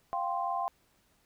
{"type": "chord", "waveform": "sine", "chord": "F suspended second", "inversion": "none", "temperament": "equal", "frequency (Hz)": [698.5, 784, 1046.5], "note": ["F5", "G5", "C6"], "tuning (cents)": [0, 0, 0], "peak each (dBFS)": -34, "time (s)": [0.13, 0.68], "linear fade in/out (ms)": 0, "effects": ["pink hiss -69 dBFS RMS until 1.25 s"]}